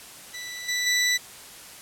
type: tone with level steps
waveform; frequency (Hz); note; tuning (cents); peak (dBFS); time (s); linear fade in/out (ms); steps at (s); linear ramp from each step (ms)
20% pulse; 1975.5; B6; 0; -29 / -19 / -15; 0.33-1.18; 20; 0.68 / 0.86; 10
effects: white hiss -44 dBFS RMS until 1.81 s + low-pass 12000 Hz 12 dB/octave